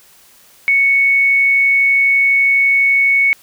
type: tone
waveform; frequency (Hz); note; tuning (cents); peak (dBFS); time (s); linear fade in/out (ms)
sine; 2217; C#7; 0; -9; 0.68-3.33; 0
effects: white hiss -47 dBFS RMS until 3.42 s